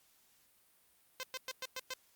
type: tone bursts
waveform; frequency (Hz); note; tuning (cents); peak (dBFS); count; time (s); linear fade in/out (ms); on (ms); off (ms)
5% pulse; 517; C5; -21; -27; 6; 1.2-1.936; 0; 31; 110
effects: white hiss -69 dBFS RMS until 2.15 s + Opus 48 kbps